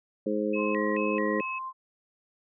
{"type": "harmonic tone", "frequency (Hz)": 105.6, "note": "G#2", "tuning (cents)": 29, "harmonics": [2, 3, 4, 5], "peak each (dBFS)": [-31, -31, -31, -31], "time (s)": [0.26, 1.41], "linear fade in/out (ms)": 5}
{"type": "tone with vibrato", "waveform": "sine", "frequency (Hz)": 2217, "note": "C#7", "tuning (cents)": 0, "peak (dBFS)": -33, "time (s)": [0.53, 1.59], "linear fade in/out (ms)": 10, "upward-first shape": "square", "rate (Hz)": 2.3, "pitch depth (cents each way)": 260}
{"type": "tone", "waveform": "sine", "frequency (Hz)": 1047, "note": "C6", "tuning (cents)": 1, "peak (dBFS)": -33, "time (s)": [0.55, 1.73], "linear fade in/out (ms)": 50}
{"effects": []}